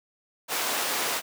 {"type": "high-pass noise", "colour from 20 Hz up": "pink", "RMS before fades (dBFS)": -28, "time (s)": [0.48, 1.22], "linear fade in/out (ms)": 50, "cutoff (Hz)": 530, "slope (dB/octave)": 12, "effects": []}